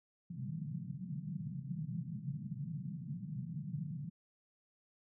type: band-pass noise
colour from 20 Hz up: pink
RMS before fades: -42 dBFS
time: 0.3-4.1 s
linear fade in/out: 10 ms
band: 130 to 190 Hz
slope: 48 dB/octave
effects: none